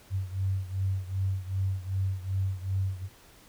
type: beating tone pair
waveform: sine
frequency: 94.8 / 97.4 Hz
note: F#2 / G2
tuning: +43 / -11 cents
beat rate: 2.6 Hz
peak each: -29 / -32 dBFS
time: 0.1-3.09 s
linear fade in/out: 50 ms
effects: pink hiss -56 dBFS RMS until 3.48 s